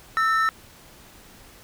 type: tone pair together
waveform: triangle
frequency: 1314 / 1810.9 Hz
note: E6 / A6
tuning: -6 / +49 cents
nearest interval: tritone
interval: 555 cents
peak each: -18 / -22 dBFS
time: 0.17-0.49 s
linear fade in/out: 0 ms
effects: pink hiss -49 dBFS RMS until 1.63 s